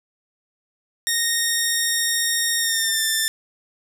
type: tone with pitch glide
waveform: 10% pulse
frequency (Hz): 1854 to 1779.5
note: A#6 to A6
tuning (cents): -10 to +19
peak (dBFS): -10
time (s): 1.07-3.28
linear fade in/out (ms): 0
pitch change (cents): -71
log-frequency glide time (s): 2.58-3.02
effects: none